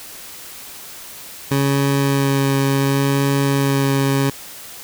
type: tone with vibrato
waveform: 20% pulse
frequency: 138.2 Hz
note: C#3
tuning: 5 cents flat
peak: -10 dBFS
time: 1.51-4.3 s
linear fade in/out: 5 ms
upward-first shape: sine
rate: 0.69 Hz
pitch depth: 13 cents each way
effects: white hiss -36 dBFS RMS until 4.83 s